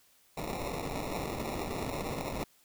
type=noise with sample-and-hold; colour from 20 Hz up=white; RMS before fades=-36 dBFS; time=0.37-2.44 s; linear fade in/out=5 ms; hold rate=1575 Hz; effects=white hiss -65 dBFS RMS until 2.64 s